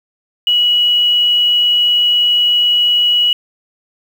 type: tone with quantisation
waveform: sine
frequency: 2923 Hz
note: F#7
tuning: 22 cents flat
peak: -9 dBFS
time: 0.47-3.33 s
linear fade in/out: 2 ms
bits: 6
effects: none